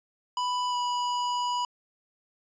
square tone with pitch glide, 991 to 979.6 Hz, B5 to B5, +6 to -14 cents, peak -27 dBFS, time 0.37-1.65 s, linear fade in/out 2 ms, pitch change -20 cents, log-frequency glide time 0.7-0.75 s, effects resampled to 16000 Hz

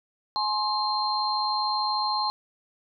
sine tone cluster, 841 / 1054 / 4174 Hz, G#5 / C6 / C8, +22 / +12 / -5 cents, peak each -28 dBFS, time 0.36-2.3 s, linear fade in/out 0 ms, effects none

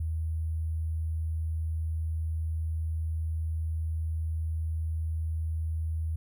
sine tone with sample-and-hold, 80 Hz, D#2, 49 cents sharp, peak -28 dBFS, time 0-6.16 s, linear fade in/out 5 ms, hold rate 11025 Hz, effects none

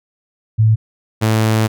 sine / sawtooth tone pair in turn, 110 / 110 Hz, A2 / A2, 0 / 0 cents, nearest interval unison, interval 0 cents, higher neither, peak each -8 / -8 dBFS, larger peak neither, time 0.58-0.76 / 1.21-1.68 s, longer second, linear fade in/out 20 ms, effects none

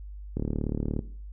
click train, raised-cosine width 3 ms, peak -16 dBFS, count 24, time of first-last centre 0.37-0.992 s, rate 37 Hz, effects noise-tail reverb RT60 0.5 s tail -18 dB re dry + added 50 Hz sine -38 dBFS peak until 1.32 s

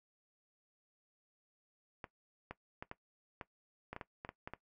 clicks, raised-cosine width 0.5 ms, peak -28 dBFS, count 12, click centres 2.042 / 2.51 / 2.825 / 2.914 / 3.412 / 3.93 / 3.964 / 4.012 / 4.249 / 4.291 / 4.475 / 4.536 s, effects noise-tail reverb RT60 0.1 s tail -17 dB re dry

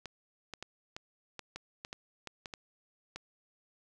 clicks, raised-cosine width 0.2 ms, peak -24 dBFS, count 12, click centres 0.057 / 0.537 / 0.626 / 0.965 / 1.393 / 1.56 / 1.849 / 1.929 / 2.273 / 2.458 / 2.538 / 3.16 s, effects none

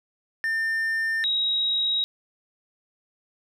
triangle / sine tone pair in turn, 1800 / 3814 Hz, A6 / A#7, +39 / +39 cents, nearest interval octave + minor second, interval 1300 cents, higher second, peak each -21 dBFS, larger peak neither, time 0.44-1.24 / 1.24-2.04 s, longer neither, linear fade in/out 0 ms, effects none

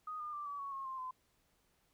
sine tone with pitch steps, 1244.5 / 1210.5 / 1177.4 / 1145.2 / 1113.9 / 1083.4 / 1053.8 / 1025 Hz, D#6 / D#6 / D6 / D6 / C#6 / C#6 / C6 / C6, 0 / -48 / +4 / -44 / +8 / -40 / +12 / -36 cents, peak -40 dBFS, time 0.07-1.11 s, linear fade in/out 5 ms, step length 130 ms, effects pink hiss -75 dBFS RMS until 1.93 s

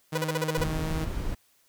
sawtooth tone with pitch glide, 155.9 to 158.53 Hz, D#3 to D#3, +4 to +33 cents, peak -26 dBFS, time 0.12-1.05 s, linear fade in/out 10 ms, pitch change +29 cents, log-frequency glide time 0.51-0.93 s
sawtooth tone bursts, 491.8 Hz, B4, 7 cents flat, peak -21 dBFS, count 8, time 0.15-0.64 s, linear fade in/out 5 ms, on 28 ms, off 38 ms
brown noise, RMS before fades -31 dBFS, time 0.57-1.35 s, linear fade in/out 10 ms
effects white hiss -65 dBFS RMS until 1.68 s

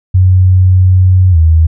sine tone with pitch glide, 92.5 to 80.53 Hz, F#2 to E2, 0 to -40 cents, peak -3 dBFS, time 0.14-1.67 s, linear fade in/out 10 ms, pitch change -240 cents, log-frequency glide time 1.31-1.37 s, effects none

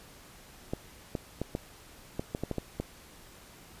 clicks, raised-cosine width 2 ms, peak -18 dBFS, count 10, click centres 0.735 / 1.152 / 1.416 / 1.551 / 2.195 / 2.349 / 2.436 / 2.513 / 2.583 / 2.8 s, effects pink hiss -53 dBFS RMS until 3.8 s + resampled to 32000 Hz

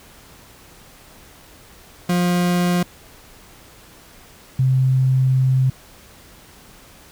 40% pulse / sine tone pair in turn, 176.9 / 130.7 Hz, F3 / C3, +23 / -1 cents, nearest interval perfect fourth, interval 524 cents, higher first, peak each -15 / -13 dBFS, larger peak second, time 2.09-2.83 / 4.59-5.7 s, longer second, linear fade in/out 5 ms, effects pink hiss -46 dBFS RMS until 7.11 s

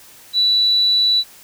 sine tone, 3951 Hz, B7, in tune, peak -12 dBFS, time 0.33-1.24 s, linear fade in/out 50 ms, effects white hiss -44 dBFS RMS until 1.43 s

